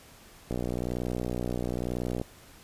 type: click train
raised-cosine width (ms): 2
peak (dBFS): -18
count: 105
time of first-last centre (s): 0.51-2.215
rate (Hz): 61
effects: pink hiss -53 dBFS RMS until 2.63 s + resampled to 32000 Hz